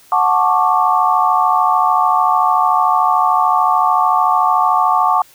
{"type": "chord", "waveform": "sine", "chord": "D major seventh", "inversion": "first", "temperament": "just", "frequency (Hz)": [734.2, 881, 1101.2, 1174.7], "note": ["F#5", "A5", "C#6", "D6"], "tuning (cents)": [-14, 2, -12, 0], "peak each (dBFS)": -16, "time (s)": [0.12, 5.22], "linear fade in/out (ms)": 2, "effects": ["white hiss -47 dBFS RMS until 5.34 s"]}